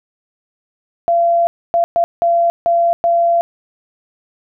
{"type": "tone bursts at uneven times", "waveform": "sine", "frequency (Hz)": 683, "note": "F5", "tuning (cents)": -39, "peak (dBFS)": -10, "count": 6, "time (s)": [[1.08, 1.47], [1.74, 1.84], [1.96, 2.04], [2.22, 2.5], [2.66, 2.93], [3.04, 3.41]], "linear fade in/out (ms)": 0, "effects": []}